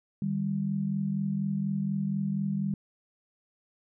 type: tone pair together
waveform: sine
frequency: 153.4 / 197.55 Hz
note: D#3 / G3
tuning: -24 / +14 cents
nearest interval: major third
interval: 438 cents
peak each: -32 / -28 dBFS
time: 0.22-2.74 s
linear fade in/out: 2 ms
effects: none